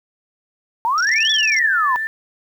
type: exponential two-way sweep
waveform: sine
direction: up then down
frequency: 880 to 3520 to 958 Hz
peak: -15 dBFS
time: 0.85-1.96 s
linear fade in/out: 0 ms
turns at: 1.31 s
type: tone bursts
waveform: sine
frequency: 5588 Hz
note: F8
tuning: in tune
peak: -22 dBFS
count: 14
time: 0.98-1.589 s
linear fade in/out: 0 ms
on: 24 ms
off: 21 ms
type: tone with vibrato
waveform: sine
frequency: 1760 Hz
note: A6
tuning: in tune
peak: -20 dBFS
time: 1.09-2.07 s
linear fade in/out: 0 ms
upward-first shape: triangle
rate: 2.3 Hz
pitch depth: 20 cents each way
effects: 8-bit